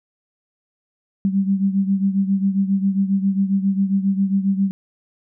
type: beating tone pair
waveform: sine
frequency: 193.6 / 201 Hz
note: G3 / G3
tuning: -21 / +44 cents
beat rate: 7.4 Hz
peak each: -17 / -22 dBFS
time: 1.25-4.71 s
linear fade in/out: 0 ms
effects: none